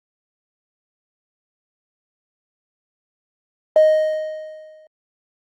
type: tone with exponential decay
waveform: triangle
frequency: 622.3 Hz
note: D#5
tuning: in tune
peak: -4 dBFS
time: 3.76-4.87 s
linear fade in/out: 2 ms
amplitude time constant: 240 ms
effects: tanh soft clip ceiling -5 dBFS + Opus 24 kbps